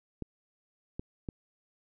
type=clicks; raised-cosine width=3 ms; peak=-23 dBFS; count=3; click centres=0.223 / 0.995 / 1.288 s; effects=none